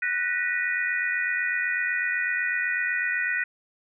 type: tone cluster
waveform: sine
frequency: 1483 / 1853 / 1941 / 2460 Hz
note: F#6 / A#6 / B6 / D#7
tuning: +4 / -11 / -31 / -20 cents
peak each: -28 / -30 / -28 / -32 dBFS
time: 0.02-3.44 s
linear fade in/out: 5 ms
effects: none